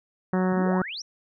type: harmonic tone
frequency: 185 Hz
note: F#3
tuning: in tune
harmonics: 1 / 2 / 3 / 4 / 5 / 6 / 7 / 8 / 9 / 10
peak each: -22 / -28 / -32 / -34 / -36 / -38 / -39 / -40 / -41 / -42 dBFS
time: 0.33-0.82 s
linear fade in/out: 2 ms
type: exponential sweep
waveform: sine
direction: up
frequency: 150.3 to 5920 Hz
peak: -32 dBFS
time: 0.52-1.02 s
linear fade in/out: 5 ms
effects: none